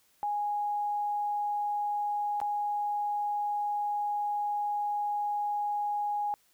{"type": "tone with dropouts", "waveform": "sine", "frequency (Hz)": 827, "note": "G#5", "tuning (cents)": -8, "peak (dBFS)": -28, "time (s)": [0.23, 6.34], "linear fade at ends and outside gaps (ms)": 0, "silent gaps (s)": [2.402, 2.415], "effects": ["white hiss -67 dBFS RMS until 6.53 s"]}